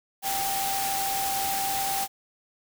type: tone in noise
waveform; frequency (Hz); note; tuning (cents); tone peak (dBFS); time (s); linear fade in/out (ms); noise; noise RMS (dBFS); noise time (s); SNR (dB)
sine; 784; G5; 0; -28; 0.22-2.08; 50; white; -30; 0.22-2.08; -1
effects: none